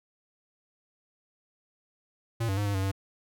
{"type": "tone with pitch steps", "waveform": "square", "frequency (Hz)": [115.1, 96.8, 102.9, 101.1, 95.6, 97.2], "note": ["A#2", "G2", "G#2", "G#2", "G2", "G2"], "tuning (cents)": [-22, -21, -16, -46, -43, -14], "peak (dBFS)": -27, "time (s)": [2.4, 2.916], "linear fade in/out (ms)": 10, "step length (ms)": 86, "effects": []}